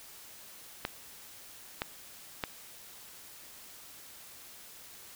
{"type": "clicks", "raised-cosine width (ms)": 0.3, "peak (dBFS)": -15, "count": 3, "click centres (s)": [0.851, 1.819, 2.438], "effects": ["white hiss -51 dBFS RMS until 5.15 s"]}